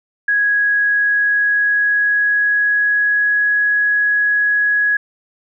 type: tone with pitch glide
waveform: sine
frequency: 1661.2 to 1672.8 Hz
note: G#6 to G#6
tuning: 0 to +12 cents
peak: -12 dBFS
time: 0.28-4.97 s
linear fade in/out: 5 ms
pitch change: +12 cents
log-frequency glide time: 0.82-3.43 s
effects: none